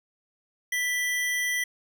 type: tone pair together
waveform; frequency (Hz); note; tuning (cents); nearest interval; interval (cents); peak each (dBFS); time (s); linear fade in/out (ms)
square; 1975.5 / 3182; B6 / G7; 0 / +25; minor sixth; 825; -26 / -36; 0.72-1.64; 5
effects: none